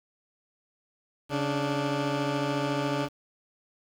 15% pulse tone pair together, 139.81 / 293.6 Hz, C#3 / D4, +15 / 0 cents, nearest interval octave + minor second, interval 1285 cents, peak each -23 dBFS, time 1.29-3.09 s, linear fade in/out 50 ms, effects low-pass 5000 Hz 12 dB/octave + 8-bit

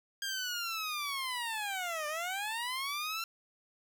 15% pulse linear two-way sweep, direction down then up, 1615 to 590 to 1363 Hz, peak -28 dBFS, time 0.22-3.24 s, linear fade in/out 2 ms, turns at 2.07 s, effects 11-bit

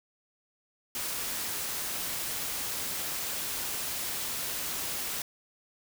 white noise, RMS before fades -34 dBFS, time 0.95-5.22 s, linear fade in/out 2 ms, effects none

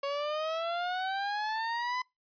30% pulse exponential sweep, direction up, 554.4 to 1016 Hz, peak -28 dBFS, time 0.03-2.02 s, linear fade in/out 5 ms, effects noise-tail reverb RT60 0.2 s tail -25 dB re dry + resampled to 11025 Hz

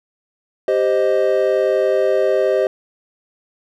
triangle chord, C minor, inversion second, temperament equal, 392 / 523.3 / 622.3 Hz, G4 / C5 / Eb5, 0 / 0 / 0 cents, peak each -16 dBFS, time 0.68-2.67 s, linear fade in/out 2 ms, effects none

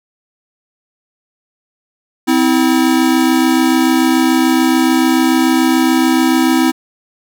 square tone pair together, 257.5 / 324.4 Hz, C4 / E4, -28 / -28 cents, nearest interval major third, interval 400 cents, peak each -13 dBFS, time 2.27-6.72 s, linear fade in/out 20 ms, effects none

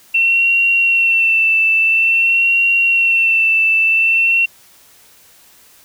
sine tone with vibrato, 2700 Hz, E7, 41 cents sharp, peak -10 dBFS, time 0.14-4.46 s, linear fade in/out 10 ms, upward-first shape sine, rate 0.49 Hz, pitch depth 31 cents each way, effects white hiss -47 dBFS RMS until 5.84 s

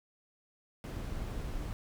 brown noise, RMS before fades -38 dBFS, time 0.84-1.73 s, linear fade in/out 0 ms, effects none

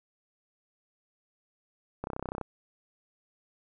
click train, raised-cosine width 1 ms, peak -20 dBFS, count 13, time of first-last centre 2.04-2.413 s, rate 32.2 Hz, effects none

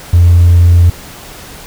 sine tone with hard clipping, 86.7 Hz, F2, 12 cents flat, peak -3 dBFS, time 0.13-0.9 s, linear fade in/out 5 ms, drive 1 dB, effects pink hiss -31 dBFS RMS until 1.66 s

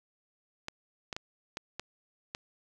clicks, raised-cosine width 0.2 ms, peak -19 dBFS, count 6, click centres 0.684 / 1.128 / 1.165 / 1.571 / 1.796 / 2.349 s, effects none

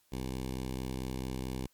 10% pulse tone with notch filter, 64.5 Hz, C2, 24 cents flat, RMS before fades -37 dBFS, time 0.12-1.67 s, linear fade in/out 5 ms, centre 1400 Hz, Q 1.1, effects white hiss -70 dBFS RMS until 1.73 s + MP3 96 kbps

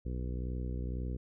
harmonic tone, 62 Hz, B1, 7 cents sharp, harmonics 1 / 2 / 3 / 4 / 5 / 6 / 7 / 8, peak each -35 / -41 / -45 / -47 / -49 / -51 / -52 / -53 dBFS, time 0.05-1.17 s, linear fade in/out 10 ms, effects none

